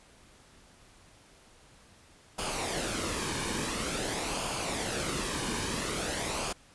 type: noise with flanger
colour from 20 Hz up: pink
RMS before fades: -33 dBFS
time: 2.38-6.53 s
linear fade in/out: 10 ms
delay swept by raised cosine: 0.51 to 1.51 ms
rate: 0.48 Hz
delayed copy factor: -0.5
effects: pink hiss -58 dBFS RMS until 6.74 s + resampled to 24000 Hz